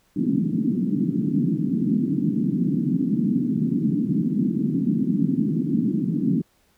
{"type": "band-pass noise", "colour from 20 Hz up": "white", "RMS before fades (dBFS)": -22, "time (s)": [0.16, 6.42], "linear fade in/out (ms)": 10, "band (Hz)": [150, 290], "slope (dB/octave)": 48, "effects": ["pink hiss -63 dBFS RMS until 6.77 s"]}